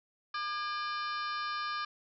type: harmonic tone with a mistuned harmonic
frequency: 600 Hz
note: D5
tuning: 37 cents sharp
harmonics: 2 / 3 / 4 / 5 / 6 / 7 / 8 / 9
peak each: -35 / -40 / -46 / -48 / -48 / -47 / -47 / -50 dBFS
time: 0.34-1.85 s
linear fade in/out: 5 ms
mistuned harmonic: 3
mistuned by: -150 cents
effects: none